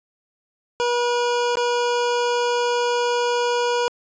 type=tone with dropouts; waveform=25% pulse; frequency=482.6 Hz; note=B4; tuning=40 cents flat; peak=-15 dBFS; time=0.8-3.88 s; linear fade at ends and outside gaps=0 ms; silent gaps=1.555-1.571 s; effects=resampled to 16000 Hz